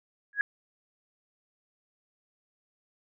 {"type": "tone with exponential growth", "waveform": "sine", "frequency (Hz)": 1661.2, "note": "G#6", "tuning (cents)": 0, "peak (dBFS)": -18, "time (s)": [0.33, 0.41], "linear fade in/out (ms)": 1, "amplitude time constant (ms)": 17, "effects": []}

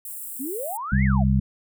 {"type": "high-pass noise", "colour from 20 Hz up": "white", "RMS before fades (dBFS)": -35, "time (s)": [0.05, 0.77], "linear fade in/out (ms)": 2, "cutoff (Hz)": 7700, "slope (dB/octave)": 96}
{"type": "exponential two-way sweep", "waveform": "sine", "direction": "up then down", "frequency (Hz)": [243.1, 2214, 588], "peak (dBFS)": -28, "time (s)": [0.39, 1.24], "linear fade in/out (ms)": 20, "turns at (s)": 1.04}
{"type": "harmonic tone", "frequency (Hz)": 66, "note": "C2", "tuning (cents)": 16, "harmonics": [1, 2, 3], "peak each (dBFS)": [-21, -21, -21], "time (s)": [0.92, 1.4], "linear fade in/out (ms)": 5}
{"effects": []}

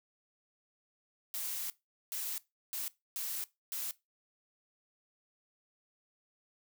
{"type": "noise bursts at uneven times", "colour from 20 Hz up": "blue", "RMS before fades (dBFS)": -38, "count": 5, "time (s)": [[1.34, 1.7], [2.12, 2.38], [2.73, 2.88], [3.16, 3.44], [3.72, 3.91]], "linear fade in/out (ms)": 0, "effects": ["noise-tail reverb RT60 0.2 s tail -19 dB re dry"]}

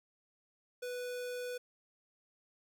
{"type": "tone", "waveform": "square", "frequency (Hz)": 493.9, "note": "B4", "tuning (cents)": 0, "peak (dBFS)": -39, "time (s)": [0.82, 1.58], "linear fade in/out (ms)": 10, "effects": ["11-bit"]}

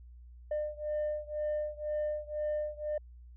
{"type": "beating tone pair", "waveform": "sine", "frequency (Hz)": [601, 603], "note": ["D5", "D5"], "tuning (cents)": [40, 46], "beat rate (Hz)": 2, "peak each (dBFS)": [-33, -34], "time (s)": [0.51, 2.98], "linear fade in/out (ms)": 5, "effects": ["tanh soft clip ceiling -28 dBFS", "added 60 Hz sine -49 dBFS peak until 3.36 s"]}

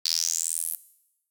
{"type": "tone with high-pass filter sweep", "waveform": "sawtooth", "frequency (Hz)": 82.41, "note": "E2", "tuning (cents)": 0, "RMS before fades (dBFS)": -28, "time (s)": [0.05, 0.76], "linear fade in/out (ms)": 5, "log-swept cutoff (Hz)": [4500, 12000], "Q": 6.7, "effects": ["noise-tail reverb RT60 0.9 s tail -18 dB re dry"]}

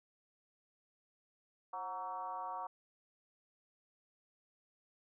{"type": "tone with frequency modulation", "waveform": "sine", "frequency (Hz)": 932.3, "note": "A#5", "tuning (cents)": 0, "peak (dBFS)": -39, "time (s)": [1.73, 2.67], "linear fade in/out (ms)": 5, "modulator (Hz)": 198, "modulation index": 1.3, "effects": []}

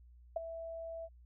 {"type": "tone with ADSR envelope", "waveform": "sine", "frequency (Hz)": 659.3, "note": "E5", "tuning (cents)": 0, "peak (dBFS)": -29, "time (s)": [0.36, 1.09], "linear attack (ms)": 5, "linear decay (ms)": 16, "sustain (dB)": -12, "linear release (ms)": 47, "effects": ["added 60 Hz sine -56 dBFS peak until 1.25 s"]}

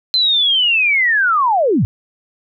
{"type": "linear sweep", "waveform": "sine", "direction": "down", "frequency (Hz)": [4111, 81.6], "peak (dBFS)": -11, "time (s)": [0.14, 1.85], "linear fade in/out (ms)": 0, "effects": []}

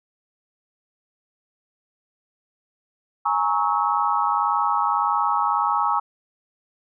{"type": "chord", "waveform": "sine", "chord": "A# half-diminished seventh", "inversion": "third", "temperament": "equal with one note detuned", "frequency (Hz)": [830.6, 932.3, 1108.7, 1292.1], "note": ["G#5", "A#5", "C#6", "E6"], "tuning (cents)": [0, 0, 0, -35], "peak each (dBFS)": -24, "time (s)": [3.25, 6], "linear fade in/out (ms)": 10, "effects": []}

